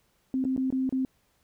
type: tone with dropouts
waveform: sine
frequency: 261.6 Hz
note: C4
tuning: in tune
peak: -24 dBFS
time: 0.34-1.05 s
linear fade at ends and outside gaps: 1 ms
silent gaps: 0.441-0.451 / 0.564-0.577 / 0.704-0.725 / 0.893-0.925 s
effects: pink hiss -69 dBFS RMS until 1.43 s